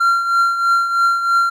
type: tone with tremolo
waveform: triangle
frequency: 1375 Hz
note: F6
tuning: 27 cents flat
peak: -8 dBFS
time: 0-1.5 s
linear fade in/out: 10 ms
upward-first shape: triangle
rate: 3.1 Hz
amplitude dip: 65%
effects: none